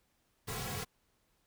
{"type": "noise with comb filter", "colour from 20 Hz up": "pink", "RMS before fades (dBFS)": -39, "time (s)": [0.47, 0.85], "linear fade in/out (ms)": 20, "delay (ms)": 3.3, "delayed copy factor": -0.95, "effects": ["pink hiss -75 dBFS RMS until 1.46 s"]}